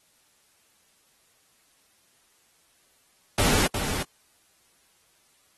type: noise with echo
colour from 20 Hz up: pink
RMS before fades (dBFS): -23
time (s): 3.38-3.67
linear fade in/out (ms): 5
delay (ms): 360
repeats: 1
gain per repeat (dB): -7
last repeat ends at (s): 4.03
effects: white hiss -64 dBFS RMS until 5.57 s + AAC 32 kbps